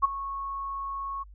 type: tone with ADSR envelope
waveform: sine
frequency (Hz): 1101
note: C#6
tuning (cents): -12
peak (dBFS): -15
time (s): 0.02-1.24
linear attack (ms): 25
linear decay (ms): 15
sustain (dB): -16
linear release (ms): 21
effects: added 50 Hz sine -46 dBFS peak until 1.34 s